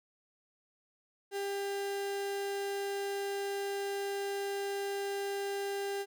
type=tone; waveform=35% pulse; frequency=398.4 Hz; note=G4; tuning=28 cents sharp; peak=-32 dBFS; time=1.31-6.06 s; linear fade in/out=50 ms; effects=none